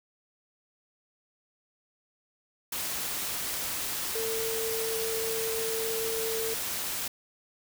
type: tone in noise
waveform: sine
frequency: 449.4 Hz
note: A4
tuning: 37 cents sharp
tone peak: -31 dBFS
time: 4.15-6.54 s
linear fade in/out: 5 ms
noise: white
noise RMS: -33 dBFS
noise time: 2.72-7.08 s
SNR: -1 dB
effects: none